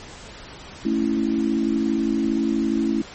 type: chord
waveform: sine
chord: A major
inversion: none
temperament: equal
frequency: 220 / 277.2 / 329.6 Hz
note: A3 / C#4 / E4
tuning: 0 / 0 / 0 cents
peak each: -23 dBFS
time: 0.85-3.02 s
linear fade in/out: 5 ms
effects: pink hiss -40 dBFS RMS until 3.14 s + MP3 32 kbps